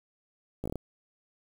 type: slowing click train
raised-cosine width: 2 ms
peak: -21 dBFS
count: 6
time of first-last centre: 0.64-0.757 s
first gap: 16 ms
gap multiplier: 1.19
effects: 8-bit